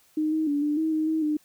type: tone with pitch steps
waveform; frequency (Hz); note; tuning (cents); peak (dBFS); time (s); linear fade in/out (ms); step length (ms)
sine; 308.7 / 314.9 / 288.4 / 296.5 / 318 / 312.2 / 317.5 / 302.2; D#4 / D#4 / D4 / D4 / D#4 / D#4 / D#4 / D4; -14 / +21 / -31 / +17 / +38 / +6 / +35 / +50; -22; 0.17-1.37; 5; 150
effects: white hiss -61 dBFS RMS until 1.44 s